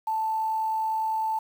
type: tone with quantisation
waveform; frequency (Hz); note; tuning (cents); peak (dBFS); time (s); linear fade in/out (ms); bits
sine; 881; A5; +2; -24; 0.07-1.39; 5; 8
effects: none